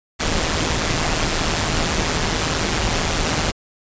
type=noise with amplitude modulation; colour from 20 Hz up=pink; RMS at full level=-17 dBFS; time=0.19-3.52 s; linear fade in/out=20 ms; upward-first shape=sine; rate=159 Hz; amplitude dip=65%; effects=resampled to 16000 Hz